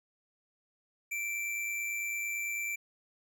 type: tone with amplitude modulation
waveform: square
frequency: 2342 Hz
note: D7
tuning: 5 cents flat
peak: -32 dBFS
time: 1.11-2.76 s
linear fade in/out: 10 ms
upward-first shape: sine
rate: 109 Hz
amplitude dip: 35%
effects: none